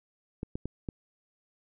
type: clicks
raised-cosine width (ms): 3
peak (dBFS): -21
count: 4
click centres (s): 0.431 / 0.555 / 0.656 / 0.888
effects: none